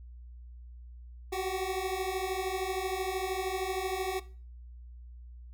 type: beating tone pair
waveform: 25% pulse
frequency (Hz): 370 / 383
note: F#4 / G4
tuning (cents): 0 / -40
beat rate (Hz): 13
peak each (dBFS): -30 / -30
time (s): 1.32-4.2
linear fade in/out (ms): 10
effects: noise-tail reverb RT60 0.4 s tail -18 dB re dry + added 60 Hz sine -45 dBFS peak until 5.53 s